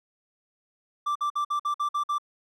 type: tone bursts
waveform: triangle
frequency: 1174 Hz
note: D6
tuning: 1 cent flat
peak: -22 dBFS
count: 8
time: 1.06-2.184 s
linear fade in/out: 10 ms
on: 95 ms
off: 52 ms
effects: none